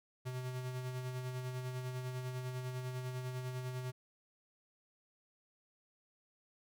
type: tone with tremolo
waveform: square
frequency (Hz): 127.2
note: C3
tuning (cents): -48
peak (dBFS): -38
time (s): 0.25-3.92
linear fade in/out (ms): 20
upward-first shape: sine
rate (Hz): 10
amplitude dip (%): 40
effects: none